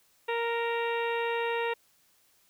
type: harmonic tone with a mistuned harmonic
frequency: 466.2 Hz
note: A#4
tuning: in tune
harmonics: 1 / 2 / 3 / 4 / 5 / 6 / 7 / 8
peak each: -30 / -33 / -41 / -37 / -41 / -39 / -51 / -46 dBFS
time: 0.28-1.74 s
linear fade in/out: 10 ms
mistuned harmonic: 6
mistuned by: -19 cents
effects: white hiss -66 dBFS RMS until 2.49 s